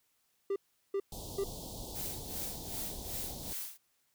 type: tone bursts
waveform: triangle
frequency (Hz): 395.1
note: G4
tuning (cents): +14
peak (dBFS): -28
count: 3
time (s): 0.5-1.44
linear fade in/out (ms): 5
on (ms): 60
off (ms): 380
type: band-stop noise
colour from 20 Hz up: pink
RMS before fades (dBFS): -44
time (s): 1.12-3.53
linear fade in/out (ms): 2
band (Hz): 910 to 3400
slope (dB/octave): 48
type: noise with tremolo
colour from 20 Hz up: blue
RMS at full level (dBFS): -39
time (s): 1.94-3.78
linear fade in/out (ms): 20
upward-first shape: sine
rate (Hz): 2.6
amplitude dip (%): 85
effects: white hiss -75 dBFS RMS until 4.14 s